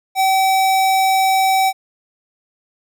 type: tone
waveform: square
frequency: 766 Hz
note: G5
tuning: 40 cents flat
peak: -13 dBFS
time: 0.15-1.73 s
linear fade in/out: 50 ms
effects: none